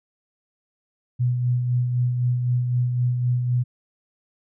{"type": "tone with tremolo", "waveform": "sine", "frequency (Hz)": 123.47, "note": "B2", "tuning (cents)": 0, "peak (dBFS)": -17, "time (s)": [1.19, 3.64], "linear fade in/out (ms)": 20, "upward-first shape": "sine", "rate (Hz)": 3.9, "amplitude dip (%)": 40, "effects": []}